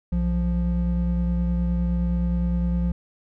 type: tone pair together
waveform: triangle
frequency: 61.43 / 174.61 Hz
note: B1 / F3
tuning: -9 / 0 cents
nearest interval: octave + tritone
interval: 1809 cents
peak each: -21 dBFS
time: 0.12-2.92 s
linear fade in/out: 5 ms
effects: none